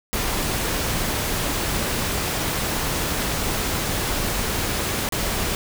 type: noise with dropouts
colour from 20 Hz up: pink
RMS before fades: -24 dBFS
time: 0.13-5.55 s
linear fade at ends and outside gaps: 0 ms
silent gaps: 5.089-5.123 s
effects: none